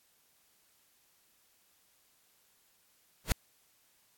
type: noise with exponential growth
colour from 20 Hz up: pink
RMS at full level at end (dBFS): -24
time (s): 3.24-3.32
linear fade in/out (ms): 1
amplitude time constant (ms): 17
effects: white hiss -69 dBFS RMS until 4.17 s + AAC 64 kbps